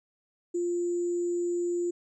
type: tone with sample-and-hold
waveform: sine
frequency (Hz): 349.2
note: F4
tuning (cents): 0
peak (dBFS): -26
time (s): 0.54-1.91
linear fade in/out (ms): 10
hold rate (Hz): 7350
effects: resampled to 22050 Hz